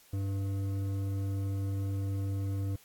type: tone with hard clipping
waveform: sine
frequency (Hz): 98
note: G2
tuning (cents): 0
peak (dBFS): -32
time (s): 0.13-2.76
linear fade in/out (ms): 5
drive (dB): 9
effects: white hiss -60 dBFS RMS until 2.84 s + AAC 64 kbps